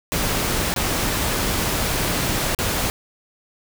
pink noise with dropouts, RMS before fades -22 dBFS, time 0.12-2.9 s, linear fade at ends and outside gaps 0 ms, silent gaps 0.74-0.762 / 2.548-2.588 s, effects none

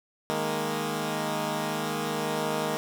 10% pulse chord, D# suspended fourth, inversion none, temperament equal, 155.56 / 207.7 / 233.1 Hz, D#3 / G#3 / A#3, 0 / 0 / 0 cents, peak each -24 dBFS, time 0.3-2.77 s, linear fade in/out 0 ms, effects none

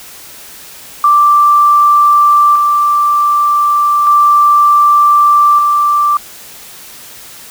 sine tone with tremolo, 1174.7 Hz, D6, in tune, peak -4 dBFS, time 1.04-6.17 s, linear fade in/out 2 ms, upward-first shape square, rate 0.33 Hz, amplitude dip 30%, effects white hiss -33 dBFS RMS until 7.5 s

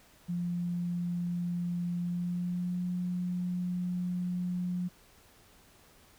sine tone with pitch glide, 174.61 to 178.9 Hz, F3 to F3, 0 to +42 cents, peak -30 dBFS, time 0.28-4.89 s, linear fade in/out 20 ms, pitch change +42 cents, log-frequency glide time 2.01-2.79 s, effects pink hiss -60 dBFS RMS until 6.18 s

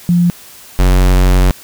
sine / square tone pair in turn, 174.5 / 45.99 Hz, F3 / F#1, -1 / -10 cents, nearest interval octave + major seventh, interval 2309 cents, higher first, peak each -7 dBFS, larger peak neither, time 0.09-0.3 / 0.79-1.51 s, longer second, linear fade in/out 0 ms, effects white hiss -37 dBFS RMS until 1.63 s

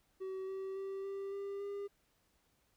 triangle tone with pitch steps, 379.8 / 384.2 / 388.7 / 393.2 / 397.8 / 402.4 Hz, F#4 / G4 / G4 / G4 / G4 / G4, +45 / -35 / -15 / +5 / +25 / +45 cents, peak -37 dBFS, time 0.2-1.88 s, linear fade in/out 20 ms, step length 280 ms, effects pink hiss -75 dBFS RMS until 2.76 s

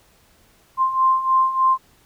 sine beating tone pair, 1046.5 / 1049.8 Hz, C6 / C6, 0 / +5 cents, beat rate 3.3 Hz, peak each -21 / -16 dBFS, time 0.77-1.78 s, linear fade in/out 50 ms, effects pink hiss -56 dBFS RMS until 2.05 s

